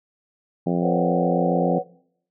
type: harmonic tone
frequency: 87.31 Hz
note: F2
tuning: in tune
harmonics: 2 / 3 / 4 / 5 / 6 / 7 / 8 / 9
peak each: -22 / -26 / -28 / -30 / -32 / -33 / -34 / -35 dBFS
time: 0.66-1.79 s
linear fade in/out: 10 ms
type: chord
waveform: sine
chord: B suspended second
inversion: none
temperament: just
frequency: 493.9 / 555.6 / 740.8 Hz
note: B4 / C#5 / F#5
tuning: 0 / +4 / +2 cents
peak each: -25 / -26 / -26 dBFS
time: 0.81-1.84 s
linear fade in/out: 50 ms
effects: noise-tail reverb RT60 0.7 s tail -23 dB re dry